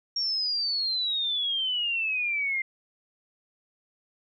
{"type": "exponential sweep", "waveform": "sine", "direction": "down", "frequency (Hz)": [5588, 2093], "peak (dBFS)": -25, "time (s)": [0.16, 2.62], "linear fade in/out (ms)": 5, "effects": []}